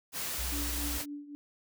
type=noise; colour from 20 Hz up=white; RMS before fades=-36 dBFS; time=0.12-1.06 s; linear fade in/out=50 ms
type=tone with vibrato; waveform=sine; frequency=60.6 Hz; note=B1; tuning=32 cents flat; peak=-35 dBFS; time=0.38-0.99 s; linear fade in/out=10 ms; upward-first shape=sine; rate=18 Hz; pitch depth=64 cents each way
type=tone with tremolo; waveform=sine; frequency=290.2 Hz; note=D4; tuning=21 cents flat; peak=-36 dBFS; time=0.52-1.35 s; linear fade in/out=0 ms; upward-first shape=triangle; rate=3.7 Hz; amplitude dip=80%
type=clicks; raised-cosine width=1 ms; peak=-33 dBFS; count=2; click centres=1.005 / 1.014 s
effects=none